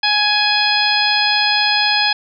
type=harmonic tone; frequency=836 Hz; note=G#5; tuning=11 cents sharp; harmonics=1 / 2 / 3 / 4 / 5 / 6; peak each=-20 / -20 / -20 / -20 / -20 / -20 dBFS; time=0.03-2.13 s; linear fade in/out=5 ms; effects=none